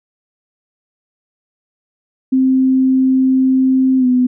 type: tone with pitch glide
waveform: sine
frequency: 261.6 to 250.9 Hz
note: C4 to B3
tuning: 0 to +28 cents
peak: -9 dBFS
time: 2.32-4.27 s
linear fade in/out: 10 ms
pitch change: -72 cents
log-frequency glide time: 3.98-4.06 s
effects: none